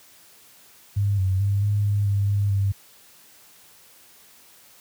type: tone with pitch steps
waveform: sine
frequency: 101 / 94.5 / 100 / 102.9 / 102.1 / 100.3 / 101.1 / 98.8 Hz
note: G#2 / F#2 / G2 / G#2 / G#2 / G2 / G#2 / G2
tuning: -48 / +37 / +35 / -16 / -29 / +40 / -46 / +14 cents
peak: -18 dBFS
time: 0.96-2.72 s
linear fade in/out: 10 ms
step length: 220 ms
effects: white hiss -52 dBFS RMS until 4.8 s + high-pass 60 Hz 12 dB/octave